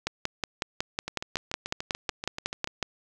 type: two click trains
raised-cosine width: 0.2 ms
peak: -10 / -16 dBFS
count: 16 / 12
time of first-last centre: 0.07-2.827 / 1.08-2.674 s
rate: 5.44 / 6.9 Hz
effects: none